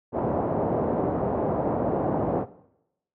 white low-pass noise, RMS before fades -25 dBFS, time 0.12-2.46 s, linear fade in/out 50 ms, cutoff 730 Hz, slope 24 dB/octave, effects noise-tail reverb RT60 0.8 s tail -17 dB re dry + high-pass 100 Hz 12 dB/octave

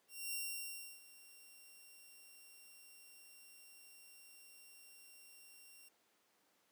5% pulse tone with ADSR envelope, 2752 Hz, F7, 26 cents flat, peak -30 dBFS, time 0.08-5.89 s, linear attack 250 ms, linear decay 670 ms, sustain -19 dB, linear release 11 ms, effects pink hiss -75 dBFS RMS until 6.71 s + high-pass 300 Hz 12 dB/octave

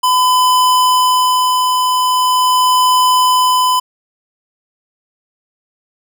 square tone with tremolo, 1008 Hz, B5, 35 cents sharp, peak -9 dBFS, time 0.03-3.8 s, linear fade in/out 10 ms, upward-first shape sine, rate 0.42 Hz, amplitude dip 30%, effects none

